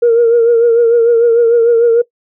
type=tone with vibrato; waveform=sine; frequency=466.5 Hz; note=A#4; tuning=1 cent sharp; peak=-4 dBFS; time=0.02-2.02 s; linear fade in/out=10 ms; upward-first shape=triangle; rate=6.7 Hz; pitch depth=53 cents each way; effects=noise-tail reverb RT60 0.1 s tail -20 dB re dry + tanh soft clip ceiling -2 dBFS